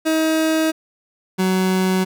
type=tone pair in turn; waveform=30% pulse; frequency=317.7 / 186.95 Hz; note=D#4 / F#3; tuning=+36 / +18 cents; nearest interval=major sixth; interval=918 cents; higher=first; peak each=-13 dBFS; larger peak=neither; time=0.05-0.72 / 1.38-2.05 s; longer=neither; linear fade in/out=20 ms; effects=none